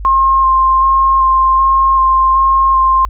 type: tone with vibrato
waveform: sine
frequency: 1062 Hz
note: C6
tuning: 25 cents sharp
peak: -7 dBFS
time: 0.05-3.05 s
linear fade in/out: 0 ms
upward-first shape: square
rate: 1.3 Hz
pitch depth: 12 cents each way
effects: added 50 Hz sine -22 dBFS peak until 3.09 s